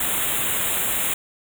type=band-stop noise; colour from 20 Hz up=white; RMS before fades=-23 dBFS; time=0-1.14 s; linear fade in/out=5 ms; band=3800 to 6900 Hz; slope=96 dB/octave; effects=none